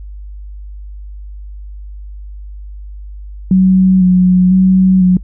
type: tone with vibrato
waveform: sine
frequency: 185 Hz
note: F#3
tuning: in tune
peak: -5 dBFS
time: 3.51-5.17 s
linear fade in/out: 2 ms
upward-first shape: square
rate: 1 Hz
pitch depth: 22 cents each way
effects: noise-tail reverb RT60 0.1 s tail -25 dB re dry + added 50 Hz sine -26 dBFS peak until 5.23 s